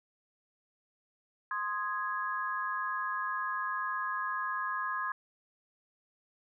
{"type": "chord", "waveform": "sine", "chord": "Ab major", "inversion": "first", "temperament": "equal", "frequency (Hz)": [1046.5, 1244.5, 1661.2], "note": ["C6", "Eb6", "Ab6"], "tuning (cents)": [0, 0, 0], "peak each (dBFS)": [-35, -37, -36], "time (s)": [1.51, 5.12], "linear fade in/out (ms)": 2, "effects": []}